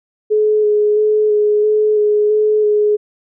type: tone with vibrato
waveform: sine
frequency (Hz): 423.1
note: G#4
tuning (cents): +32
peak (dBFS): -10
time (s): 0.3-2.97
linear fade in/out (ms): 20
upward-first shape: square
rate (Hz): 1.5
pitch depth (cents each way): 14
effects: none